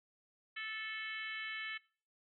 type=harmonic tone with a mistuned harmonic; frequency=438.1 Hz; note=A4; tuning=7 cents flat; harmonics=3 / 4 / 5 / 6 / 7 / 8 / 9; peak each=-51 / -44 / -45 / -50 / -49 / -58 / -55 dBFS; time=0.56-1.78 s; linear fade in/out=10 ms; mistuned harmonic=8; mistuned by=-58 cents; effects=noise-tail reverb RT60 0.4 s tail -20 dB re dry